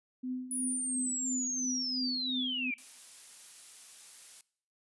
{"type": "tone with tremolo", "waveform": "sine", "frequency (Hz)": 254.2, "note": "C4", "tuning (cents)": -50, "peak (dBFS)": -32, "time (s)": [0.23, 2.71], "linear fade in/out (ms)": 10, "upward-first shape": "triangle", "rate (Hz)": 2.9, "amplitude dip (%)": 75}
{"type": "linear sweep", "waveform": "sine", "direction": "down", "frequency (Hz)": [9956, 2300], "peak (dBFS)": -32, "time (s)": [0.51, 2.74], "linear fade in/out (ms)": 2}
{"type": "noise", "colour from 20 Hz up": "blue", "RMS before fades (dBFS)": -49, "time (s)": [2.78, 4.41], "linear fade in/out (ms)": 2}
{"effects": ["noise-tail reverb RT60 0.6 s tail -22 dB re dry", "resampled to 24000 Hz"]}